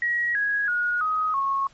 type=tone with pitch steps; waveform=sine; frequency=1906 / 1659.3 / 1444.5 / 1257.5 / 1094.7 Hz; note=A#6 / G#6 / F#6 / D#6 / C#6; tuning=+38 / -2 / -42 / +18 / -22 cents; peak=-21 dBFS; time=0.02-1.67 s; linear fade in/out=2 ms; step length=330 ms; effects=pink hiss -56 dBFS RMS until 1.73 s + MP3 32 kbps